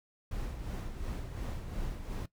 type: noise with tremolo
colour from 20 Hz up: brown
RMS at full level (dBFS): -36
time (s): 0.31-2.26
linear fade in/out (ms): 5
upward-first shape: sine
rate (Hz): 2.8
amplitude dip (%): 50
effects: noise-tail reverb RT60 0.1 s tail -18 dB re dry